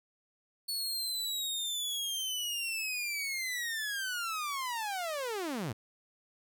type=linear sweep; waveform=sawtooth; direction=down; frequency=4435 to 96 Hz; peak=-30 dBFS; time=0.68-5.73 s; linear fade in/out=10 ms; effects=none